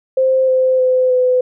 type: tone with pitch steps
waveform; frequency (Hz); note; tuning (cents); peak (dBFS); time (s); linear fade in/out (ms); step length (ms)
sine; 523.3 / 517 / 510.8 / 504.6; C5 / C5 / C5 / B4; 0 / -21 / -42 / +37; -10; 0.17-1.41; 5; 310
effects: none